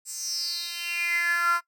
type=tone with high-pass filter sweep; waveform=10% pulse; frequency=344.4 Hz; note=F4; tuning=24 cents flat; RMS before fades=-27 dBFS; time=0.05-1.61 s; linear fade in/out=50 ms; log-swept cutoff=7600 to 1200 Hz; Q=8.1; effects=noise-tail reverb RT60 0.1 s tail -20 dB re dry